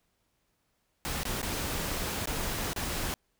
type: noise with dropouts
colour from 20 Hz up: pink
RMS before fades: -33 dBFS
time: 1.05-3.14 s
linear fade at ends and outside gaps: 0 ms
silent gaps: 1.233-1.253 / 1.416-1.429 / 2.257-2.273 / 2.732-2.762 s
effects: pink hiss -75 dBFS RMS until 3.39 s

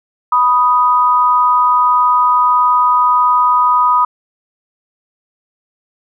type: tone pair together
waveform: sine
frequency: 986.1 / 1244.5 Hz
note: B5 / D#6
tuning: -3 / 0 cents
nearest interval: major third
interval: 403 cents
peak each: -11 dBFS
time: 0.32-4.05 s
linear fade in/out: 5 ms
effects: none

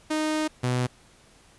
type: tone pair in turn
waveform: sawtooth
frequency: 309.4 / 124.86 Hz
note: D#4 / B2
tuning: -10 / +19 cents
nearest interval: octave + major third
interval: 1571 cents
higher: first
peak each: -20 / -19 dBFS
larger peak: second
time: 0.1-0.48 / 0.63-0.87 s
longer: first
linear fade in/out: 10 ms
effects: pink hiss -56 dBFS RMS until 1.58 s + resampled to 24000 Hz

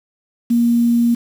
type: tone with quantisation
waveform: sine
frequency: 235.9 Hz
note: A#3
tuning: 21 cents sharp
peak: -11 dBFS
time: 0.5-1.15 s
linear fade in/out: 10 ms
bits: 6
effects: none

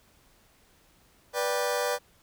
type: chord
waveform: sawtooth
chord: G major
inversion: first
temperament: just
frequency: 490 / 588 / 784 Hz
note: B4 / D5 / G5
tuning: -14 / +2 / 0 cents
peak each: -25 / -26 / -30 dBFS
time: 1.33-1.99 s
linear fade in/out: 50 ms
effects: pink hiss -62 dBFS RMS until 2.22 s

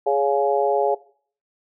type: harmonic tone with a mistuned harmonic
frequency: 140 Hz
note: C#3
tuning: 18 cents sharp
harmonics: 3 / 4 / 5 / 6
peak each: -21 / -22 / -23 / -24 dBFS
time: 0.06-0.95 s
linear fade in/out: 10 ms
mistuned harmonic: 3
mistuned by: -16 cents
effects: noise-tail reverb RT60 0.5 s tail -20 dB re dry

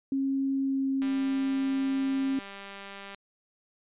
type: tone with pitch glide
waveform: sine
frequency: 271.1 to 269.4 Hz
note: C#4 to C#4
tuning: -38 to -49 cents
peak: -25 dBFS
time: 0.12-2.39 s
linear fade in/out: 2 ms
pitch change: -11 cents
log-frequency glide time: 0.55-0.83 s
type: click train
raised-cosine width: 0.3 ms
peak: -27 dBFS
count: 422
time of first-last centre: 1.02-3.146 s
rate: 198 Hz
effects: resampled to 8000 Hz

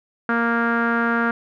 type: tone with low-pass filter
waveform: sawtooth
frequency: 233.1 Hz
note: A#3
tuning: in tune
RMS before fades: -20 dBFS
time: 0.29-1.31 s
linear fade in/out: 2 ms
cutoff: 1500 Hz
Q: 7.2
effects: none

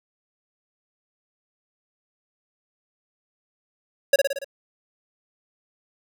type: tone with echo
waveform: square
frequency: 554.4 Hz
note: C#5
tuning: in tune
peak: -12 dBFS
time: 4.13-4.16 s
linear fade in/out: 5 ms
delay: 57 ms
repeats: 5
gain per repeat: -4 dB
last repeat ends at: 4.445 s
effects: none

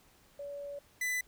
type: tone pair in turn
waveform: sine / 45% pulse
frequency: 570 / 1998.1 Hz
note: C#5 / B6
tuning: +48 / +20 cents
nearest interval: octave + minor seventh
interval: 2172 cents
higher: second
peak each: -39 / -31 dBFS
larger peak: second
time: 0.39-0.79 / 1.01-1.21 s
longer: first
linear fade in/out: 5 ms
effects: pink hiss -64 dBFS RMS until 1.27 s

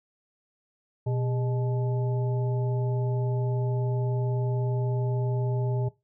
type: harmonic tone with a mistuned harmonic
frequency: 123.47 Hz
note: B2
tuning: in tune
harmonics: 1 / 3 / 5 / 7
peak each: -25 / -35 / -39 / -42 dBFS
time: 1.06-5.89 s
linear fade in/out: 10 ms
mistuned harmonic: 3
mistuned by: +150 cents
effects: noise-tail reverb RT60 0.2 s tail -17 dB re dry

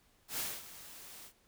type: noise with ADSR envelope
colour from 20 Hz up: white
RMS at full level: -36 dBFS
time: 0.28-1.33 s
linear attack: 100 ms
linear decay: 240 ms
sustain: -15 dB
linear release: 82 ms
effects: pink hiss -69 dBFS RMS until 1.47 s

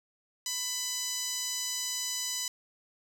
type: tone with band-pass filter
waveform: 10% pulse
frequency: 998 Hz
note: B5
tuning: 18 cents sharp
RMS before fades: -34 dBFS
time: 0.46-2.48 s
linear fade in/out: 2 ms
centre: 8100 Hz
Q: 1.5
effects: none

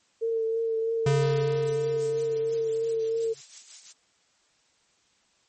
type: tone with vibrato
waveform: sine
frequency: 451.6 Hz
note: A4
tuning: 45 cents sharp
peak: -24 dBFS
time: 0.21-3.34 s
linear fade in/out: 20 ms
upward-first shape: triangle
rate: 3.1 Hz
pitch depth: 24 cents each way
type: tone with exponential decay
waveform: square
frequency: 138.59 Hz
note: C#3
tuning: in tune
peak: -21 dBFS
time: 1.06-3.41 s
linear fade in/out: 5 ms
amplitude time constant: 510 ms
type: noise with tremolo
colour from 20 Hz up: violet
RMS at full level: -35 dBFS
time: 1.66-3.93 s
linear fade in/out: 20 ms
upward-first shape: sine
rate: 5.9 Hz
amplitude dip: 60%
effects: white hiss -66 dBFS RMS until 5.48 s + MP3 32 kbps

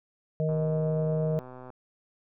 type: harmonic tone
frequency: 156.7 Hz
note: D#3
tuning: 13 cents sharp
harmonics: 1 / 3 / 4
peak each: -26 / -31 / -32 dBFS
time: 0.4-1.39 s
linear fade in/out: 0 ms
type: click train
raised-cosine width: 1 ms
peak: -31 dBFS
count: 155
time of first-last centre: 0.49-1.703 s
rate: 127 Hz
effects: none

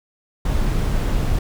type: noise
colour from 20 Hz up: brown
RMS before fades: -19 dBFS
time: 0.45-1.39 s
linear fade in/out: 5 ms
effects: none

